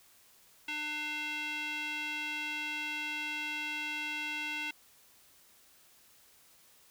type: tone with band-pass filter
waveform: square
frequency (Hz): 300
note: D4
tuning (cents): +37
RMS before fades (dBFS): -37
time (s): 0.68-4.71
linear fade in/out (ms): 5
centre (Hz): 2600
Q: 3.3
effects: white hiss -62 dBFS RMS until 6.9 s